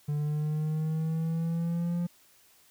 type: exponential sweep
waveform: triangle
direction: up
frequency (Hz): 146.83 to 174.61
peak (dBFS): -25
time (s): 0.08-2.07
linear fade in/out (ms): 10
effects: white hiss -61 dBFS RMS until 2.7 s